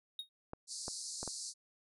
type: tone with exponential decay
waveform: triangle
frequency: 3739 Hz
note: A#7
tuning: 4 cents sharp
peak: -34 dBFS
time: 0.19-0.29 s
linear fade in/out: 2 ms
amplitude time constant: 20 ms
type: clicks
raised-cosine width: 1 ms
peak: -28 dBFS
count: 4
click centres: 0.534 / 0.881 / 1.23 / 1.277 s
type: band-pass noise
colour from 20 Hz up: pink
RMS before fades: -44 dBFS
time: 0.67-1.54 s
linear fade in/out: 50 ms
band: 4200 to 10000 Hz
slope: 96 dB/octave
effects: none